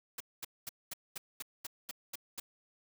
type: noise bursts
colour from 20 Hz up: white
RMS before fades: -41 dBFS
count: 10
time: 0.18-2.4 s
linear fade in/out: 5 ms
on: 24 ms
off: 220 ms
effects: none